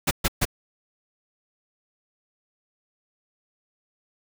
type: noise bursts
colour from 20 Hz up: pink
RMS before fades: -21 dBFS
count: 3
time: 0.07-0.453 s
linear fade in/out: 10 ms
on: 41 ms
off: 130 ms
effects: none